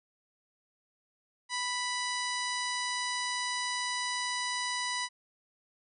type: harmonic tone with a mistuned harmonic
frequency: 987.8 Hz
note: B5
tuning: in tune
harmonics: 1 / 2 / 3 / 4 / 5 / 6 / 7 / 8 / 9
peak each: -36 / -36 / -42 / -39 / -40 / -43 / -48 / -52 / -43 dBFS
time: 1.49-5.09 s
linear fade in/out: 50 ms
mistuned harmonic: 8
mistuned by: +16 cents
effects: none